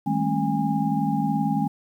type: tone cluster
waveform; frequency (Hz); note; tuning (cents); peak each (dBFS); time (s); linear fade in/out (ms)
sine; 159.1 / 202 / 220.5 / 272.9 / 816; D#3 / G#3 / A3 / C#4 / G#5; +39 / -48 / +4 / -27 / -31; -27; 0.06-1.68; 10
effects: 9-bit